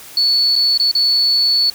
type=tone with dropouts; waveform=sine; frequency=4435 Hz; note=C#8; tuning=in tune; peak=-11 dBFS; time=0.17-1.7 s; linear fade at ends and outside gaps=2 ms; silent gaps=0.556-0.561 / 0.776-0.798 / 0.914-0.951 s; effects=white hiss -37 dBFS RMS until 1.74 s